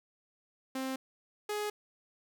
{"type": "tone pair in turn", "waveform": "sawtooth", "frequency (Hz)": [263.5, 418.3], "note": ["C4", "G#4"], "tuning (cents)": [12, 12], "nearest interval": "minor sixth", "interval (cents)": 800, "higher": "second", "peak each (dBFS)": [-30, -29], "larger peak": "second", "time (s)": [[0.75, 0.96], [1.49, 1.7]], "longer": "neither", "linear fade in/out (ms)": 5, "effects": []}